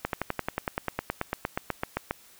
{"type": "slowing click train", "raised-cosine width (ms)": 0.5, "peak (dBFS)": -12, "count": 20, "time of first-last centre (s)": [0.05, 2.11], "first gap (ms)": 82, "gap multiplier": 1.03, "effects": ["white hiss -55 dBFS RMS until 2.39 s"]}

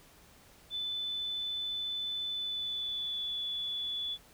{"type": "tone with pitch glide", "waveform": "sine", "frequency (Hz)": [3506, 3438], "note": ["A7", "A7"], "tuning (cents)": [-7, -41], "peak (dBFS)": -33, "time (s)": [0.7, 4.18], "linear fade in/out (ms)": 50, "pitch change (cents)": -34, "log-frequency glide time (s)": [2.31, 3.41], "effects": ["pink hiss -59 dBFS RMS until 4.33 s"]}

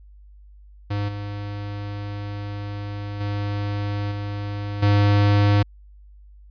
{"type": "tone with level steps", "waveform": "square", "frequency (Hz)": 102.3, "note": "G#2", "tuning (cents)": -26, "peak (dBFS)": [-23, -29, -24, -27, -15], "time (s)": [0.9, 5.63], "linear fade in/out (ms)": 10, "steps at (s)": [1.08, 3.2, 4.11, 4.82], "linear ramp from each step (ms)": 10, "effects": ["added 50 Hz sine -44 dBFS peak until 6.5 s", "resampled to 11025 Hz"]}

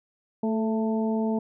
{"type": "harmonic tone with a mistuned harmonic", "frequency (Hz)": 221.8, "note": "A3", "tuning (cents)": 14, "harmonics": [1, 2, 3, 4], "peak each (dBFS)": [-24, -30, -34, -36], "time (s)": [0.43, 1.39], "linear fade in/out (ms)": 5, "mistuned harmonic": 2, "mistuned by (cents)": -27, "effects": []}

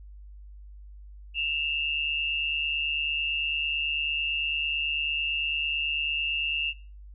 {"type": "tone pair together", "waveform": "sine", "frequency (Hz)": [2663, 2812], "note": ["E7", "F7"], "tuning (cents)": [17, 11], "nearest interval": "minor second", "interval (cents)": 94, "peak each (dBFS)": -28, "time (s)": [1.34, 6.74], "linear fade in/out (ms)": 50, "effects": ["noise-tail reverb RT60 0.4 s tail -25 dB re dry", "added 50 Hz sine -43 dBFS peak until 7.14 s"]}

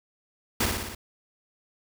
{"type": "noise with echo", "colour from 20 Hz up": "pink", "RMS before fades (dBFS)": -24, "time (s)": [0.6, 0.66], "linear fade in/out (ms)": 5, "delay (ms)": 58, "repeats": 5, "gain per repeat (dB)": -3, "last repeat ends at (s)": 0.95, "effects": []}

